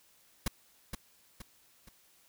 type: noise with echo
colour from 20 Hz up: pink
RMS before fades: -29 dBFS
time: 0.46-0.48 s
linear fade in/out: 5 ms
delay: 470 ms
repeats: 3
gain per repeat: -7 dB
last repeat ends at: 1.89 s
effects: white hiss -65 dBFS RMS until 2.28 s